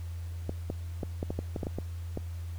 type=clicks; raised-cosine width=2 ms; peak=-19 dBFS; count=11; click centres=0.494 / 0.701 / 1.032 / 1.229 / 1.305 / 1.39 / 1.562 / 1.632 / 1.669 / 1.786 / 2.174 s; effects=added 85 Hz sine -35 dBFS peak until 2.58 s + pink hiss -56 dBFS RMS until 2.58 s